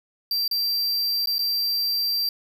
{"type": "tone with dropouts", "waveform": "square", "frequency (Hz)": 4706, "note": "D8", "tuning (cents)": 3, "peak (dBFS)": -22, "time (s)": [0.31, 2.29], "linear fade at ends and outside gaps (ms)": 2, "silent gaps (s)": [[0.479, 0.512], [1.259, 1.272], [1.383, 1.391]], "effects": ["8-bit"]}